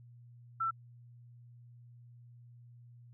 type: tone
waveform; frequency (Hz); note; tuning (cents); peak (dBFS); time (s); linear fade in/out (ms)
sine; 1338; E6; +25; -30; 0.6-0.71; 10
effects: added 120 Hz sine -53 dBFS peak until 3.13 s